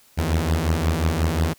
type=beating tone pair; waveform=sawtooth; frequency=77.78 / 83.38 Hz; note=D#2 / E2; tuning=0 / +20 cents; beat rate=5.6 Hz; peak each=-18 dBFS; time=0.17-1.54 s; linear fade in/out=20 ms; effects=white hiss -55 dBFS RMS until 1.58 s